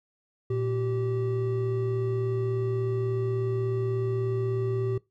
triangle tone pair together, 116.54 / 386.1 Hz, A#2 / G4, 0 / -26 cents, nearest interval octave + major sixth, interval 2074 cents, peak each -26 dBFS, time 0.5-4.98 s, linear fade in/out 5 ms, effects noise-tail reverb RT60 0.2 s tail -21 dB re dry

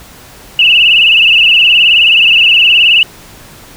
sine tone with vibrato, 2773 Hz, F7, 13 cents flat, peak -3 dBFS, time 0.59-3.03 s, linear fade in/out 2 ms, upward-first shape sine, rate 19 Hz, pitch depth 110 cents each way, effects pink hiss -35 dBFS RMS until 3.76 s

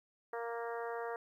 harmonic tone, 233.1 Hz, A#3, in tune, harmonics 2 / 3 / 4 / 5 / 6 / 7 / 8, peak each -40 / -44 / -46 / -48 / -50 / -51 / -52 dBFS, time 0.33-1.16 s, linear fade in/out 2 ms, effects 12-bit

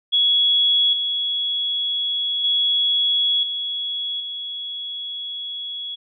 sine tone with level steps, 3355 Hz, G#7, 17 cents sharp, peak -14 / -20 / -16 / -23 / -27 dBFS, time 0.12-5.96 s, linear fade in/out 20 ms, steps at 0.93 / 2.44 / 3.43 / 4.2 s, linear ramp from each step 2 ms, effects none

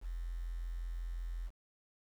sine tone with quantisation, 42.77 Hz, F1, 35 cents flat, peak -37 dBFS, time 0.01-1.51 s, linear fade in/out 50 ms, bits 10, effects none

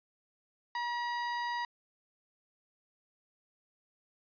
30% pulse tone, 958 Hz, A#5, 47 cents sharp, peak -30 dBFS, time 0.75-1.65 s, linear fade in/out 2 ms, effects resampled to 11025 Hz

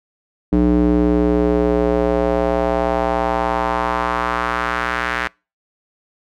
square tone with band-pass filter sweep, 60.2 Hz, B1, 44 cents flat, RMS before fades -17 dBFS, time 0.52-5.28 s, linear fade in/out 10 ms, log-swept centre 280 to 1700 Hz, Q 2.1, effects noise-tail reverb RT60 0.3 s tail -26 dB re dry

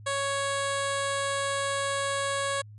10% pulse tone with notch filter, 555 Hz, C#5, 2 cents sharp, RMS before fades -29 dBFS, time 0.06-2.62 s, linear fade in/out 10 ms, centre 2500 Hz, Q 1.7, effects added 105 Hz sine -44 dBFS peak until 2.78 s + resampled to 24000 Hz

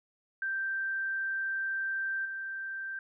sine tone with level steps, 1568 Hz, G6, in tune, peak -30 / -35 dBFS, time 0.42-2.99 s, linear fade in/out 2 ms, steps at 2.25 s, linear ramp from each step 5 ms, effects none

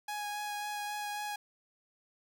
sawtooth tone with vibrato, 830.6 Hz, G#5, in tune, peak -32 dBFS, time 0.08-1.36 s, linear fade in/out 5 ms, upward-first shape sine, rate 3.7 Hz, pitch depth 11 cents each way, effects none

